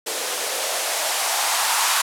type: noise with band-pass filter sweep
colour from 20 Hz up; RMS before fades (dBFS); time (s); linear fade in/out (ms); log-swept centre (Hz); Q
violet; -22; 0.06-2.02; 10; 440 to 1000; 2.8
effects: low-pass 12000 Hz 12 dB/octave

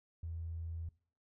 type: tone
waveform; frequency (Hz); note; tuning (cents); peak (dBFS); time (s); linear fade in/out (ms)
triangle; 82.7; E2; +6; -35; 0.23-0.89; 5
effects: noise-tail reverb RT60 0.5 s tail -26 dB re dry + tanh soft clip ceiling -37 dBFS

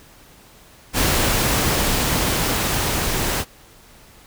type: noise with level ramp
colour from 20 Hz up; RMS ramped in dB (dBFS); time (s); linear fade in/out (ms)
pink; -18 to -22; 0.93-3.45; 50
effects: pink hiss -48 dBFS RMS until 4.26 s

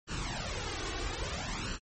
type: noise with flanger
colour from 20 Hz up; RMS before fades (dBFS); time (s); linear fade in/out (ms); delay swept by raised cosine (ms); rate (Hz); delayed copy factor
pink; -36; 0.07-1.79; 50; 0.69 to 2.69; 0.6; +0.65
effects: low-pass 10000 Hz 12 dB/octave + MP3 32 kbps

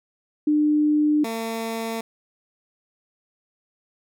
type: tone pair in turn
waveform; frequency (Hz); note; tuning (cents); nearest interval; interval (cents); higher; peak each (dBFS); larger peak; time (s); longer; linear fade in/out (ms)
sine / 15% pulse; 300 / 226.3; D4 / A3; +37 / +49; perfect fourth; 488; first; -16 / -20; first; 0.47-1.24 / 1.24-2.01; neither; 5
effects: none

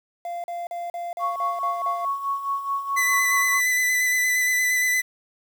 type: tone bursts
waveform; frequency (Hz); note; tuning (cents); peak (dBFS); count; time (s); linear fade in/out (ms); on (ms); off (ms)
triangle; 693; F5; -14; -26; 8; 0.25-2.05; 2; 190; 40
type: tone with tremolo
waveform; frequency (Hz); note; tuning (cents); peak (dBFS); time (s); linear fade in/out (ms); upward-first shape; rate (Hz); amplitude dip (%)
sine; 1108.7; C#6; 0; -21; 1.19-3.61; 50; sine; 4.7; 65
type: tone with vibrato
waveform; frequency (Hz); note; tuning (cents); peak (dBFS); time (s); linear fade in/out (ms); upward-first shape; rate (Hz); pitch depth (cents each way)
45% pulse; 2000; B6; +21; -19; 2.96-5.02; 20; square; 8.6; 14
effects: 8-bit

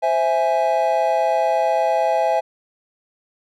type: chord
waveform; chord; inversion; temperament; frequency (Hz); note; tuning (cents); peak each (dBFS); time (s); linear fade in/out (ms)
triangle; C augmented; none; equal; 523.3 / 659.3 / 830.6; C5 / E5 / G#5; 0 / 0 / 0; -21 / -17 / -18; 0.02-2.41; 20
effects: none

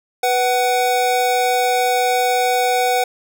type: tone pair together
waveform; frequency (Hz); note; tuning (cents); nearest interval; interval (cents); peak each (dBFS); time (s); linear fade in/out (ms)
square; 493.9 / 749.5; B4 / F#5; 0 / +22; perfect fifth; 722; -20 / -17; 0.23-3.04; 5
effects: none

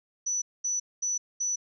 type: tone bursts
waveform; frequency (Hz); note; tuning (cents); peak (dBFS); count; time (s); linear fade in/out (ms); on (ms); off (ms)
sine; 5950; F#8; +9; -26; 4; 0.26-1.56; 10; 160; 220
effects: none

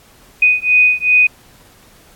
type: beating tone pair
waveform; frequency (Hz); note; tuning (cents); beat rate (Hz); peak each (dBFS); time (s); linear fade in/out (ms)
sine; 2489 / 2491.6; D#7 / D#7; 0 / +2; 2.6; -12; 0.42-1.27; 5
effects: pink hiss -47 dBFS RMS until 2.15 s + AAC 64 kbps

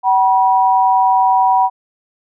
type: tone pair together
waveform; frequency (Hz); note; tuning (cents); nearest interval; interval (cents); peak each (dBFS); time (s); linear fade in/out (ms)
sine; 760 / 969.5; F#5 / B5; +46 / -32; major third; 422; -12; 0.03-1.7; 50
effects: none

